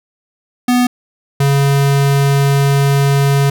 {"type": "tone pair in turn", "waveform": "square", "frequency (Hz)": [246.9, 139.64], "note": ["B3", "C#3"], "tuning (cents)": [0, 13], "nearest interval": "minor seventh", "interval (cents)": 987, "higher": "first", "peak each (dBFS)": -10, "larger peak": "neither", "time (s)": [[0.68, 0.87], [1.4, 3.5]], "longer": "second", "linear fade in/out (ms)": 5, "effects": []}